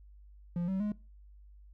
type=tone with pitch steps; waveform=triangle; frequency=173.8 / 190.63 / 209.1 Hz; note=F3 / G3 / G#3; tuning=-8 / -48 / +12 cents; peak=-28 dBFS; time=0.56-0.92 s; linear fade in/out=2 ms; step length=120 ms; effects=noise-tail reverb RT60 0.3 s tail -21 dB re dry + added 50 Hz sine -52 dBFS peak until 1.73 s